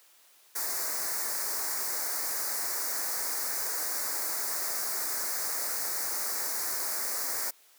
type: band-stop noise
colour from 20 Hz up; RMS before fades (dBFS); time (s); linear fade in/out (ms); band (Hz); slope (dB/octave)
white; -32; 0.55-7.51; 10; 2100 to 4500; 48
effects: white hiss -60 dBFS RMS until 7.78 s + high-pass 400 Hz 12 dB/octave